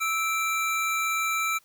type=tone pair together; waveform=square; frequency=1312.3 / 2349 Hz; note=E6 / D7; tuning=-8 / 0 cents; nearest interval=minor seventh; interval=1008 cents; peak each=-28 dBFS; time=0-1.59 s; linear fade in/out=20 ms; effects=white hiss -62 dBFS RMS until 1.64 s